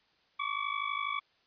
25% pulse ring-modulated tone, 1138 Hz, C#6, 45 cents sharp, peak -25 dBFS, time 0.39-1.2 s, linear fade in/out 10 ms, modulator 26.1 Hz, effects white hiss -69 dBFS RMS until 1.46 s + resampled to 11025 Hz

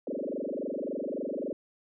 sine tone with frequency modulation, 412.3 Hz, G#4, 13 cents flat, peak -31 dBFS, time 0.07-1.53 s, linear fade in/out 2 ms, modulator 23.6 Hz, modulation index 7.5, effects none

